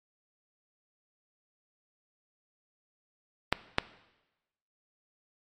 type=clicks; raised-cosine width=0.3 ms; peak=-6 dBFS; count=2; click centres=3.526 / 3.784 s; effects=noise-tail reverb RT60 1.0 s tail -17 dB re dry + MP3 64 kbps